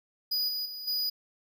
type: tone with level steps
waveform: square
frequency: 4934 Hz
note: D#8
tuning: 15 cents flat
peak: -27 / -31 / -38 / -28 dBFS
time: 0.31-1.1 s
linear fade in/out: 10 ms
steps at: 0.48 / 0.65 / 0.87 s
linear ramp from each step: 10 ms
effects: none